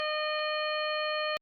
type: harmonic tone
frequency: 611 Hz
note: D#5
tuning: 32 cents flat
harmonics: 1 / 2 / 3 / 4 / 5 / 7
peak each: -32 / -35 / -37 / -38 / -39 / -40 dBFS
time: 0-1.37 s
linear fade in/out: 0 ms
effects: Opus 32 kbps